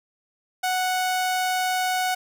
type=tone; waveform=sawtooth; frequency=739 Hz; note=F#5; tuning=2 cents flat; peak=-18 dBFS; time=0.63-2.15 s; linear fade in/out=10 ms; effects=none